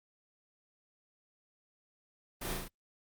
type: noise with echo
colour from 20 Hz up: pink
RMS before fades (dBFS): -39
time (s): 2.41-2.54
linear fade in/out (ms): 10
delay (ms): 36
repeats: 4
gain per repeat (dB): -2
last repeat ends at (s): 2.684
effects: Opus 32 kbps